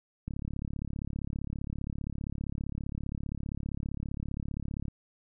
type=click train; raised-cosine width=5 ms; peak=-23 dBFS; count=163; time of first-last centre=0.28-4.882 s; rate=35.2 Hz; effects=none